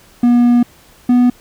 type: tone pair in turn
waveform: triangle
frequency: 241.1 / 246 Hz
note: B3 / B3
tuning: -41 / -7 cents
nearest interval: unison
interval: 34 cents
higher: second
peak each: -5 dBFS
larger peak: neither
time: 0.23-0.63 / 1.09-1.3 s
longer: first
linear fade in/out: 5 ms
effects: pink hiss -46 dBFS RMS until 1.4 s